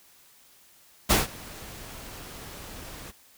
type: noise with ADSR envelope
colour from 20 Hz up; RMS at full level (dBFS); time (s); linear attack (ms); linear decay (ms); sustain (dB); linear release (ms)
pink; -18; 1.09-3.12; 19; 160; -24; 25
effects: white hiss -57 dBFS RMS until 3.37 s